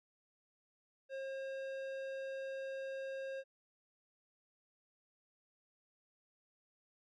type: tone with low-pass filter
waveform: square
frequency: 537 Hz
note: C5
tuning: 45 cents sharp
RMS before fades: -43 dBFS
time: 1.09-3.44 s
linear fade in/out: 50 ms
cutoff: 3000 Hz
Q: 0.59
effects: none